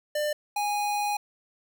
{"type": "tone pair in turn", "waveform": "square", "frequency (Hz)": [597, 825.7], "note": ["D5", "G#5"], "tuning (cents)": [28, -10], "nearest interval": "tritone", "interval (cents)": 562, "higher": "second", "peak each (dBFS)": -26, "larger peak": "neither", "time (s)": [[0.15, 0.33], [0.56, 1.17]], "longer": "second", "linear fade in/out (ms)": 5, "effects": []}